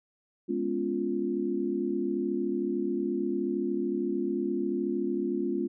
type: chord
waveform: sine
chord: C# dominant seventh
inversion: second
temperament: equal with one note detuned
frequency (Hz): 207.7 / 246.9 / 280.6 / 349.2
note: G#3 / B3 / C#4 / E#4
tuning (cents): 0 / 0 / +21 / 0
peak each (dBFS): -34 / -34 / -33 / -30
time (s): 0.48-5.68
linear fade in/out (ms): 20
effects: none